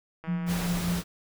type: click train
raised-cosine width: 0.5 ms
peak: -28 dBFS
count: 70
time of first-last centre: 0.24-0.669 s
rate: 161 Hz
type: tone with tremolo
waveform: sine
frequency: 174.61 Hz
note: F3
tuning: in tune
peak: -24 dBFS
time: 0.27-1.02 s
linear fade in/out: 20 ms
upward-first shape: triangle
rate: 5.1 Hz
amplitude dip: 55%
type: noise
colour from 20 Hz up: pink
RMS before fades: -34 dBFS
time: 0.46-1.04 s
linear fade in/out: 50 ms
effects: none